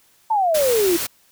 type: exponential sweep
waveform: sine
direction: down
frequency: 912 to 328.3 Hz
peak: -15 dBFS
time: 0.3-0.97 s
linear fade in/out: 10 ms
type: noise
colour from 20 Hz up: white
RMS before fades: -25 dBFS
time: 0.54-1.07 s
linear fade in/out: 10 ms
effects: white hiss -57 dBFS RMS until 1.31 s